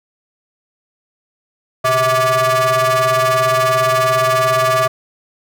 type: ring-modulated tone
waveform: 45% pulse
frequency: 261.6 Hz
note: C4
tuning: in tune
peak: -9 dBFS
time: 1.84-4.88 s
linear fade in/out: 10 ms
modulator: 907 Hz
effects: none